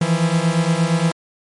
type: beating tone pair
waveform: 45% pulse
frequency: 161.9 / 170.5 Hz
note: E3 / F3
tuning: -31 / -41 cents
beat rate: 8.6 Hz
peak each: -18 dBFS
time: 0.01-1.12 s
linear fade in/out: 5 ms
effects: MP3 48 kbps